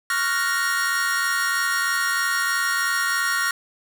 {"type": "chord", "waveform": "45% pulse", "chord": "Gb major seventh", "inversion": "second", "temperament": "equal", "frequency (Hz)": [1108.7, 1396.9, 1480, 1864.7], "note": ["Db6", "F6", "Gb6", "Bb6"], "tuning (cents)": [0, 0, 0, 0], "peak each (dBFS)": [-29, -25, -29, -24], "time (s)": [0.1, 3.51], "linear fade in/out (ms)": 2, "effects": []}